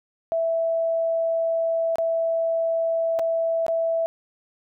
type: tone with dropouts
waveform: sine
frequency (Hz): 659.3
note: E5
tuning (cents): 0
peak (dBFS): -20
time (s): 0.32-4.06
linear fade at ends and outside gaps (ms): 0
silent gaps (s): 1.957-1.984 / 3.19-3.194 / 3.665-3.682
effects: none